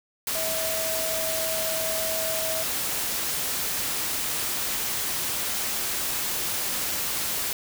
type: tone in noise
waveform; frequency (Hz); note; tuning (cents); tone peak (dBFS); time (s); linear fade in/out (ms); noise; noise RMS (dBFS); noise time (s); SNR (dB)
sine; 644; E5; -41; -30; 0.35-2.63; 2; white; -28; 0.27-7.53; -5
effects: none